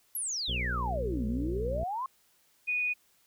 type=exponential two-way sweep; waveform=sine; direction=down then up; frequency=11970 to 207.7 to 1097 Hz; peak=-31 dBFS; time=0.15-2.06 s; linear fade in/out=2 ms; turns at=1.26 s
type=harmonic tone; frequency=60.7 Hz; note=B1; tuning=29 cents flat; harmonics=1 / 2 / 3 / 4 / 6 / 7 / 8 / 9; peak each=-33 / -39 / -43 / -45 / -49 / -50 / -51 / -52 dBFS; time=0.48-1.84 s; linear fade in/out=5 ms
type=tone; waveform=sine; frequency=2472 Hz; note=D#7; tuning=12 cents flat; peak=-27 dBFS; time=2.67-2.94 s; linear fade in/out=20 ms
effects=white hiss -67 dBFS RMS until 3.26 s